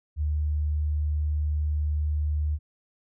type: tone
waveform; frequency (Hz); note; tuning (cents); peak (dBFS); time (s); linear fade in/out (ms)
sine; 75.2; D2; +42; -23; 0.16-2.59; 50
effects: none